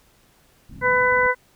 white low-pass noise, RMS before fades -39 dBFS, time 0.69-1.27 s, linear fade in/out 5 ms, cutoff 260 Hz, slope 48 dB/octave
harmonic tone, 500 Hz, B4, 21 cents sharp, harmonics 1 / 2 / 3 / 4, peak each -21 / -21 / -21 / -21 dBFS, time 0.81-1.35 s, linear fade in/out 50 ms
effects pink hiss -58 dBFS RMS until 1.55 s

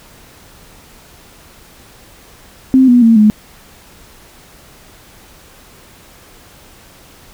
sine tone with pitch steps, 261.6 / 244.1 / 227.7 / 212.5 Hz, C4 / B3 / A#3 / G#3, 0 / -20 / -40 / +40 cents, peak -4 dBFS, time 2.74-3.3 s, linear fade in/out 0 ms, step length 140 ms, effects pink hiss -42 dBFS RMS until 7.33 s

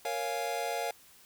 square chord, Bb minor seventh, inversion none, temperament equal, 466.2 / 554.4 / 698.5 / 830.6 Hz, Bb4 / Db5 / F5 / Ab5, 0 / 0 / 0 / 0 cents, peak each -39 / -39 / -36 / -39 dBFS, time 0.05-0.91 s, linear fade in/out 2 ms, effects white hiss -58 dBFS RMS until 1.25 s

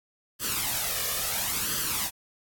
white noise with flanger, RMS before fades -29 dBFS, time 0.39-2.11 s, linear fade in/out 50 ms, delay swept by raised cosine 0.64 to 1.74 ms, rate 0.73 Hz, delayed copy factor +0.65, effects AAC 64 kbps

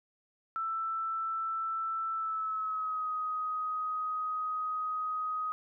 sine tone with pitch glide, 1327 to 1255.4 Hz, E6 to D#6, +11 to +15 cents, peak -31 dBFS, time 0.56-5.52 s, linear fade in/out 0 ms, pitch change -96 cents, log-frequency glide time 2.12-3.09 s, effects none

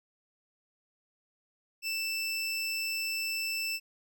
25% pulse tone, 2657 Hz, E7, 13 cents sharp, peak -27 dBFS, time 1.82-3.8 s, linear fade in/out 50 ms, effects none

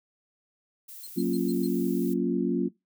violet noise, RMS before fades -44 dBFS, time 0.88-2.14 s, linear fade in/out 10 ms
20% pulse tone bursts, 4186 Hz, C8, in tune, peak -36 dBFS, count 5, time 1.03-1.67 s, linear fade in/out 5 ms, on 40 ms, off 110 ms
sine chord, Gb major seventh, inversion none, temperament equal, 185 / 233.1 / 277.2 / 349.2 Hz, Gb3 / Bb3 / Db4 / F4, 0 / 0 / 0 / 0 cents, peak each -29 dBFS, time 1.16-2.69 s, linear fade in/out 20 ms
effects noise-tail reverb RT60 0.2 s tail -21 dB re dry

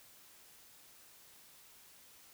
silence, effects white hiss -60 dBFS RMS until 2.33 s

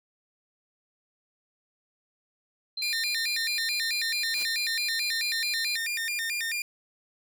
sine tone, 4115 Hz, C8, 30 cents flat, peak -30 dBFS, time 2.77-5.77 s, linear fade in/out 5 ms
sawtooth tone with vibrato, 2093 Hz, C7, in tune, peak -25 dBFS, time 2.82-6.62 s, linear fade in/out 2 ms, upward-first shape square, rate 4.6 Hz, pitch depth 240 cents each way
white noise with exponential growth, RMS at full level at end -36 dBFS, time 4.18-4.43 s, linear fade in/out 0 ms, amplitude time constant 54 ms
effects none

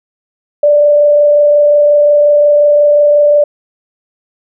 sine tone with frequency modulation, 587.3 Hz, D5, in tune, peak -4 dBFS, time 0.63-3.44 s, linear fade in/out 5 ms, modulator 25.6 Hz, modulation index 0.26, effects none

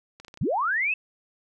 clicks, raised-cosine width 0.2 ms, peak -27 dBFS, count 5, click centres 0.2 / 0.248 / 0.282 / 0.341 / 0.374 s
sine linear sweep, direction up, 82.41 to 2672 Hz, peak -22 dBFS, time 0.41-0.94 s, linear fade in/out 5 ms
effects none

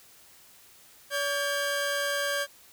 sawtooth tone pair together, 569.9 / 1600 Hz, C#5 / G6, +48 / +35 cents, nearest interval octave + tritone, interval 1787 cents, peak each -26 dBFS, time 1.1-2.47 s, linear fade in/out 50 ms, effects white hiss -55 dBFS RMS until 2.72 s

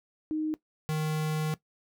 sine / square tone pair in turn, 310.2 / 155.1 Hz, D#4 / D#3, -5 / -5 cents, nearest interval octave, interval 1200 cents, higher first, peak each -27 / -28 dBFS, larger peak first, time 0.31-0.54 / 0.89-1.54 s, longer second, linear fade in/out 0 ms, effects noise-tail reverb RT60 0.1 s tail -17 dB re dry

